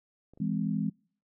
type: clicks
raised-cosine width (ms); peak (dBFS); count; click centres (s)
2; -40; 2; 0.336 / 0.375
type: chord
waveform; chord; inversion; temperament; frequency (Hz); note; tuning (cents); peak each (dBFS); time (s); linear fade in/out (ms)
sine; E augmented; none; just; 164.81 / 206 / 257.5; E3 / G#3 / B#3; 0 / -14 / -28; -32 / -30 / -34; 0.4-0.9; 5
effects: noise-tail reverb RT60 0.5 s tail -26 dB re dry